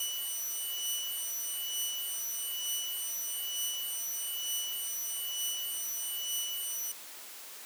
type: beating tone pair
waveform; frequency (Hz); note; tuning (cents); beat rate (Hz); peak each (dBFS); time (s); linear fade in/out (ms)
10% pulse; 2960 / 2961.1; F#7 / F#7; 0 / +1; 1.1; -29 / -28; 0-6.92; 5
effects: white hiss -47 dBFS RMS until 7.65 s + high-pass 300 Hz 12 dB/octave